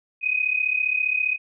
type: tone pair together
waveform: sine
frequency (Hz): 2489 / 2524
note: D#7 / D#7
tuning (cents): 0 / +24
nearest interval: unison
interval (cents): 24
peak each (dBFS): -23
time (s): 0.21-1.38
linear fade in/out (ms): 50
effects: none